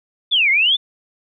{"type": "exponential two-way sweep", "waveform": "sine", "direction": "down then up", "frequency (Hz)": [3596, 2067, 3596], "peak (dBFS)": -12, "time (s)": [0.31, 0.77], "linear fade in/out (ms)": 20, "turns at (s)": 0.5, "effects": []}